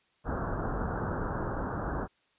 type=low-pass noise; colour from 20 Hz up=pink; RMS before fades=-33 dBFS; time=0.24-2.08 s; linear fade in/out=50 ms; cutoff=1600 Hz; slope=96 dB/octave; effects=white hiss -70 dBFS RMS until 2.38 s + resampled to 8000 Hz